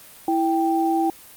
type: tone pair together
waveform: sine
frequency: 329.6 / 784 Hz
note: E4 / G5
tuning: 0 / 0 cents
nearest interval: octave + minor third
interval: 1500 cents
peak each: -20 / -21 dBFS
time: 0.28-1.1 s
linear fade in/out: 2 ms
effects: white hiss -45 dBFS RMS until 1.36 s + Opus 32 kbps